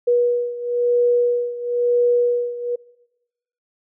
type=beating tone pair; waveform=sine; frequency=483.3 / 484.3 Hz; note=B4 / B4; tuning=-38 / -34 cents; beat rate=1 Hz; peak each=-17 / -21 dBFS; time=0.07-2.76 s; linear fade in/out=10 ms; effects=noise-tail reverb RT60 1.0 s tail -24 dB re dry